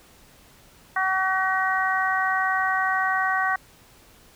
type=harmonic tone; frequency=378.4 Hz; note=F#4; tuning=39 cents sharp; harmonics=2 / 3 / 4 / 5; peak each=-26 / -26 / -26 / -26 dBFS; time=0.96-3.56 s; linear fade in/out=5 ms; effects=pink hiss -53 dBFS RMS until 4.35 s